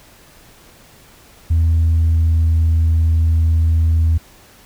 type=tone with pitch glide; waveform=sine; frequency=81.8 to 81.23 Hz; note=E2 to E2; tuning=-13 to -25 cents; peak=-9 dBFS; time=1.5-4.18 s; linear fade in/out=10 ms; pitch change=-12 cents; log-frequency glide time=1.7-2.54 s; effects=tanh soft clip ceiling -9 dBFS + pink hiss -46 dBFS RMS until 4.65 s